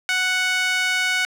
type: tone with high-pass filter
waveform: sawtooth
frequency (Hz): 740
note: F#5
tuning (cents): 0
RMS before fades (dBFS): -21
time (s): 0.09-1.25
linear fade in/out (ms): 0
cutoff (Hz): 1800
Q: 2.4
effects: low-pass 9000 Hz 12 dB/octave + 7-bit